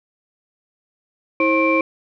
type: tone cluster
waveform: sine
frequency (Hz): 323.1 / 532 / 1073 / 2345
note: E4 / C5 / C6 / D7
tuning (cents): -35 / +29 / +43 / -3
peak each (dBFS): -18 / -19 / -21 / -19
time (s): 1.4-1.81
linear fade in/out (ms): 2
effects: tanh soft clip ceiling -5 dBFS